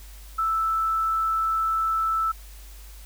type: tone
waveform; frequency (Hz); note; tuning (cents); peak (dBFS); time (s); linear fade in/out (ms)
sine; 1318.5; E6; 0; -21; 0.38-2.32; 10
effects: added 50 Hz sine -41 dBFS peak until 3.05 s + white hiss -50 dBFS RMS until 3.05 s